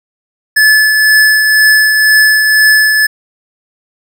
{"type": "tone with tremolo", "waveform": "square", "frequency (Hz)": 1728, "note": "A6", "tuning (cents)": -32, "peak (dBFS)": -4, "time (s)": [0.56, 3.07], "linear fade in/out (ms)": 10, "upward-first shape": "triangle", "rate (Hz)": 2, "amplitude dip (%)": 40, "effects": []}